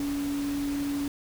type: tone in noise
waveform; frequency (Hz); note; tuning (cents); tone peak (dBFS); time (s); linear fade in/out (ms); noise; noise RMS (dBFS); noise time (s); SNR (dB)
sine; 284.2; C#4; +43; -27; 0-1.08; 2; pink; -40; 0-1.08; +10
effects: none